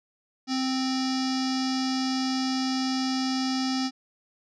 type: tone with low-pass filter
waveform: square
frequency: 261.6 Hz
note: C4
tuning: in tune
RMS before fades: -27 dBFS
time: 0.47-3.91 s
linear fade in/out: 50 ms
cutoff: 5200 Hz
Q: 6
effects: none